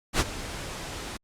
pink noise with ADSR envelope, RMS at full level -21 dBFS, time 0.13-1.17 s, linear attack 67 ms, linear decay 36 ms, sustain -15 dB, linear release 5 ms, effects low-pass 9000 Hz 12 dB/octave + Opus 48 kbps

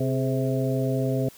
harmonic tone with a mistuned harmonic, 130.9 Hz, C3, 1 cent sharp, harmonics 1 / 2 / 3 / 4 / 5, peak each -25 / -28 / -30 / -31 / -32 dBFS, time 0-1.29 s, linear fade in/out 5 ms, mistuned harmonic 3, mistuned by +93 cents, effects white hiss -50 dBFS RMS until 1.37 s

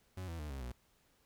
40% pulse tone with pitch steps, 92.5 / 83.37 / 75.13 / 67.71 / 61.03 Hz, F#2 / E2 / D2 / C#2 / B1, 0 / +20 / +40 / -40 / -20 cents, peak -40 dBFS, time 0.17-0.72 s, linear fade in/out 5 ms, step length 110 ms, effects pink hiss -72 dBFS RMS until 1.25 s

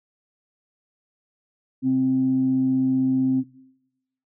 sine tone pair together, 130.81 / 261.6 Hz, C3 / C4, 0 / 0 cents, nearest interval octave, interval 1200 cents, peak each -29 / -17 dBFS, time 1.82-3.44 s, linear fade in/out 50 ms, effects noise-tail reverb RT60 0.9 s tail -21 dB re dry + tanh soft clip ceiling -11 dBFS

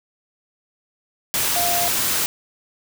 sine tone in noise, 698.5 Hz, F5, in tune, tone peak -22 dBFS, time 1.56-1.88 s, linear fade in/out 0 ms, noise white, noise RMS -21 dBFS, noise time 1.34-2.26 s, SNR -4 dB, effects none

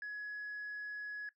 sine tone, 1683 Hz, G#6, 23 cents sharp, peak -38 dBFS, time 0.02-1.29 s, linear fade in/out 2 ms, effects noise-tail reverb RT60 0.1 s tail -19 dB re dry + tanh soft clip ceiling -38 dBFS

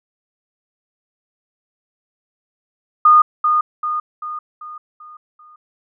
sine tone with echo, 1225 Hz, D#6, 27 cents flat, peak -6 dBFS, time 3.05-3.22 s, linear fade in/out 5 ms, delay 390 ms, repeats 6, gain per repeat -6 dB, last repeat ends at 5.56 s, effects none

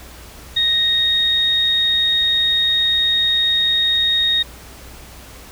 sine tone pair together, 1864.7 / 3729 Hz, A#6 / A#7, 0 / 0 cents, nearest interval octave, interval 1200 cents, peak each -24 / -14 dBFS, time 0.56-4.43 s, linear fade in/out 10 ms, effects added 60 Hz sine -41 dBFS peak until 5.51 s + pink hiss -40 dBFS RMS until 5.51 s

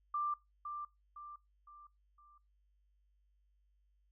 sine tone with echo, 1183 Hz, D6, 12 cents sharp, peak -33 dBFS, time 0.14-0.34 s, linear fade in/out 5 ms, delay 510 ms, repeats 4, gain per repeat -7 dB, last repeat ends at 2.38 s, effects noise-tail reverb RT60 0.2 s tail -20 dB re dry + added 50 Hz sine -70 dBFS peak until 4.11 s

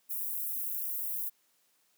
white high-pass noise, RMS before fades -35 dBFS, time 0.09-1.3 s, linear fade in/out 20 ms, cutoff 12000 Hz, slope 24 dB/octave, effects white hiss -71 dBFS RMS until 1.97 s + high-pass 150 Hz 12 dB/octave

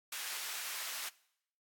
pink high-pass noise, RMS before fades -41 dBFS, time 0.12-1.09 s, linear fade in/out 5 ms, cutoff 1500 Hz, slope 12 dB/octave, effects noise-tail reverb RT60 0.7 s tail -21 dB re dry + AAC 64 kbps

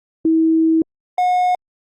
sine / triangle tone pair in turn, 322.8 / 724.7 Hz, E4 / F#5, -36 / -36 cents, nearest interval octave + major second, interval 1400 cents, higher second, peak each -11 dBFS, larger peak neither, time 0.25-0.82 / 1.18-1.55 s, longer first, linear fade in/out 2 ms, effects Opus 32 kbps

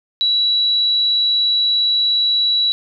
sine tone, 3919 Hz, B7, 14 cents flat, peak -13 dBFS, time 0.21-2.72 s, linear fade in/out 0 ms, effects none

